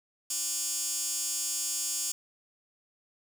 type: tone with high-pass filter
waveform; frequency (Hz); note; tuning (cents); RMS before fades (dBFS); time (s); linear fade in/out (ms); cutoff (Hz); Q
15% pulse; 300; D4; +37; -32; 0.3-2.12; 5; 6800; 2.1
effects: none